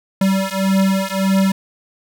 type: beating tone pair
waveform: square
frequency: 191.9 / 193.6 Hz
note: G3 / G3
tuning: -37 / -21 cents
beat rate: 1.7 Hz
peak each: -18 / -18 dBFS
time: 0.21-1.52 s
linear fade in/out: 5 ms
effects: none